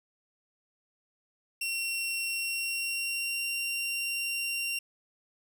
sawtooth tone with pitch glide, 2731 to 2761 Hz, F7 to F7, -39 to -20 cents, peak -27 dBFS, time 1.61-4.79 s, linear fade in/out 5 ms, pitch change +19 cents, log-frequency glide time 2.26-3.45 s, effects none

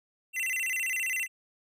square tone with vibrato, 2349 Hz, D7, in tune, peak -29 dBFS, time 0.33-1.28 s, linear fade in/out 50 ms, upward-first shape square, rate 15 Hz, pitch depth 250 cents each way, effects none

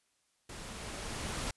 pink noise with level ramp, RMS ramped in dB -46 to -36 dBFS, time 0.49-1.51 s, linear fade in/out 5 ms, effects white hiss -75 dBFS RMS until 1.56 s + resampled to 24000 Hz

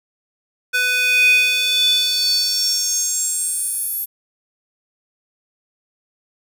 square tone with high-pass filter sweep, 498 Hz, B4, 14 cents sharp, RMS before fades -18 dBFS, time 0.73-4.06 s, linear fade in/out 20 ms, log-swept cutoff 1800 to 12000 Hz, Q 7.1, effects none

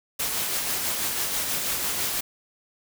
white noise with tremolo, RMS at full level -26 dBFS, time 0.19-2.21 s, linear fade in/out 10 ms, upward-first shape sine, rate 6.1 Hz, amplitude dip 30%, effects none

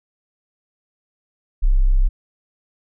sine tone, 32.7 Hz, C1, in tune, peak -11 dBFS, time 1.62-2.09 s, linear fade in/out 20 ms, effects none

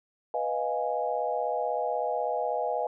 sine chord, F half-diminished seventh, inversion second, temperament equal, 493.9 / 622.3 / 698.5 / 830.6 Hz, Cb5 / Eb5 / F5 / Ab5, 0 / 0 / 0 / 0 cents, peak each -32 dBFS, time 0.34-2.87 s, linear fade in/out 2 ms, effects none

